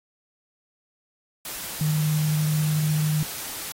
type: tone in noise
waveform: sine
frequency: 153 Hz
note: D#3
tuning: 29 cents flat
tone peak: -20 dBFS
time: 1.81-3.23 s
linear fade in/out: 2 ms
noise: white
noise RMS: -34 dBFS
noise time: 1.45-3.72 s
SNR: +11 dB
effects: AAC 48 kbps